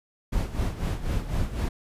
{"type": "noise with tremolo", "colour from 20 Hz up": "brown", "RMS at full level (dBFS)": -25, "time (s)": [0.32, 1.69], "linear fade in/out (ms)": 10, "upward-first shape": "sine", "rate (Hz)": 4, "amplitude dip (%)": 70, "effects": ["resampled to 32000 Hz"]}